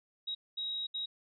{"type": "tone bursts at uneven times", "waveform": "sine", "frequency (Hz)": 3812, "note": "A#7", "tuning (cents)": 38, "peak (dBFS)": -34, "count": 3, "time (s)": [[0.27, 0.35], [0.57, 0.87], [0.94, 1.06]], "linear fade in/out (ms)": 10, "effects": []}